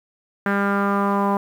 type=tone with low-pass filter sweep; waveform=sawtooth; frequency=200 Hz; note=G3; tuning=35 cents sharp; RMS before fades=-20 dBFS; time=0.46-1.37 s; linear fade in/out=2 ms; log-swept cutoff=1600 to 970 Hz; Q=4.3; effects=8-bit